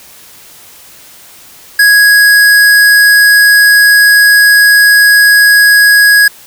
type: tone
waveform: square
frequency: 1661.2 Hz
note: G#6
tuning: in tune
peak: -3 dBFS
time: 1.79-6.28 s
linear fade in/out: 5 ms
effects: white hiss -36 dBFS RMS until 6.46 s